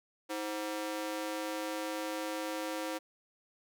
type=ring-modulated tone; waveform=sawtooth; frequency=422 Hz; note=G#4; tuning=28 cents sharp; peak=-28 dBFS; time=0.29-2.99 s; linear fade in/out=20 ms; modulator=102 Hz; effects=none